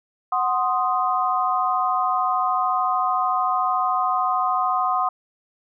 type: chord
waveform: sine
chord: C diminished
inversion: second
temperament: equal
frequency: 740 / 1046.5 / 1244.5 Hz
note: Gb5 / C6 / Eb6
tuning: 0 / 0 / 0 cents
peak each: -23 dBFS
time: 0.32-5.09 s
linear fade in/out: 5 ms
effects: none